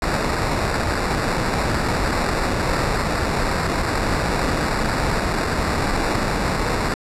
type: noise with sample-and-hold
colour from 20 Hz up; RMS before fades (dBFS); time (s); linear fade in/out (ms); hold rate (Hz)
pink; -21; 0.02-6.94; 2; 3150
effects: low-pass 9000 Hz 12 dB/octave